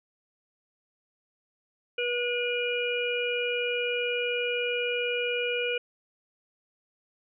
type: harmonic tone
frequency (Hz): 484.3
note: B4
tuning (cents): -34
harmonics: 1 / 3 / 5 / 6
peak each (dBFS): -29 / -36 / -31 / -34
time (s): 1.98-5.78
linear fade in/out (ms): 5
effects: none